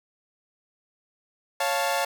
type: chord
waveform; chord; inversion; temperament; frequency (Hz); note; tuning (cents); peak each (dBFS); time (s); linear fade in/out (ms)
sawtooth; Db augmented; none; equal; 554.4 / 698.5 / 880; Db5 / F5 / A5; 0 / 0 / 0; -24; 1.6-2.05; 5
effects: none